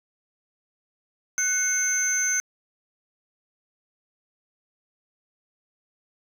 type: tone cluster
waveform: sine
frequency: 1493 / 2168 / 6240 Hz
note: F#6 / C#7 / G8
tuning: +15 / -39 / -9 cents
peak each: -26 / -30 / -21 dBFS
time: 1.38-2.4 s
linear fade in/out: 0 ms
effects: tanh soft clip ceiling -17 dBFS + 9-bit